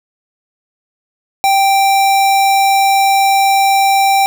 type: tone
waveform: square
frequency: 784 Hz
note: G5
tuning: in tune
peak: -9 dBFS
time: 1.44-4.26 s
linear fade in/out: 0 ms
effects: none